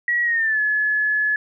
sine tone with pitch glide, 1918 to 1708.7 Hz, A#6 to G#6, +49 to +49 cents, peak -17 dBFS, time 0.08-1.36 s, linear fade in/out 2 ms, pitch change -200 cents, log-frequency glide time 0.23-0.6 s, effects none

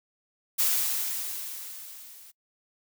blue noise with level ramp, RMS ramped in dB -23 to -50 dBFS, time 0.58-2.32 s, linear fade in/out 20 ms, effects noise-tail reverb RT60 0.1 s tail -24 dB re dry

